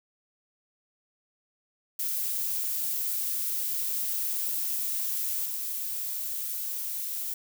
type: noise with level steps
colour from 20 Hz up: violet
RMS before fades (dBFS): -30 / -33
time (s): 1.99-7.34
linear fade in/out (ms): 5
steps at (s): 5.45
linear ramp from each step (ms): 10
effects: none